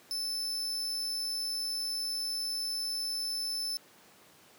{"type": "tone", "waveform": "40% pulse", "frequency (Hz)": 5270, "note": "E8", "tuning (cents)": -1, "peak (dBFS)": -31, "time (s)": [0.11, 3.77], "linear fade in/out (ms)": 0, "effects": ["pink hiss -58 dBFS RMS until 4.58 s", "high-pass 200 Hz 12 dB/octave"]}